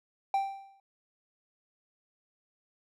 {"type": "tone with exponential decay", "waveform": "triangle", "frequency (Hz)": 784, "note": "G5", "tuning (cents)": 0, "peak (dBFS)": -21, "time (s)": [0.34, 0.8], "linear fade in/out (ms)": 2, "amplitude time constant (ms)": 100, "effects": []}